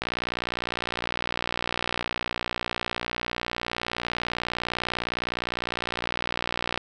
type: click train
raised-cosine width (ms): 0.3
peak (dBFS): -11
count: 405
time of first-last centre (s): 0.02-6.776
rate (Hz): 59.8
effects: none